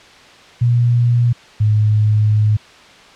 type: tone pair in turn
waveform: sine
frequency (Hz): 120 / 106.56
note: B2 / G#2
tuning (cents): -49 / +45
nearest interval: major second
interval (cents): 206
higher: first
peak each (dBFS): -10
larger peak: neither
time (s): 0.61-1.33 / 1.6-2.57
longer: second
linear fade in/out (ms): 10
effects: white hiss -42 dBFS RMS until 3.15 s + low-pass 4000 Hz 12 dB/octave